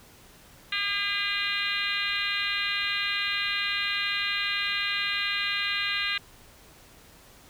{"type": "harmonic tone", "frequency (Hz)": 404.2, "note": "G#4", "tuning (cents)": -47, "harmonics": [3, 4, 5, 6, 7, 8, 9, 10], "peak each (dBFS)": [-38, -33, -32, -33, -33, -37, -36, -35], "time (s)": [0.72, 6.18], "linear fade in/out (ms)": 5, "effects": ["pink hiss -53 dBFS RMS until 7.49 s"]}